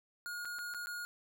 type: tone with dropouts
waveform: square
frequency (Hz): 1434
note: F6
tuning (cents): +45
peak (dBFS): -40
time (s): 0.26-1.05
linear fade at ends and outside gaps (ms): 0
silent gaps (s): 0.449-0.454 / 0.586-0.59 / 0.739-0.746 / 0.86-0.87
effects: none